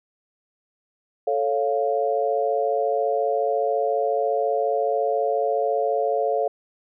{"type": "chord", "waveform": "sine", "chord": "A augmented", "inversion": "none", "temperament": "equal", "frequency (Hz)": [440, 554.4, 698.5], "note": ["A4", "C#5", "E#5"], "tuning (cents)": [0, 0, 0], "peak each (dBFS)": -24, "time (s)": [1.27, 6.48], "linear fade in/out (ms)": 5, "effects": []}